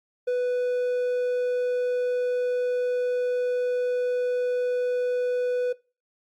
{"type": "tone", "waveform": "triangle", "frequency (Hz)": 495.2, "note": "B4", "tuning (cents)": 5, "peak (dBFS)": -20, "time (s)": [0.27, 5.73], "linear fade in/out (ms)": 10, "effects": ["noise-tail reverb RT60 0.3 s tail -21 dB re dry", "Opus 48 kbps"]}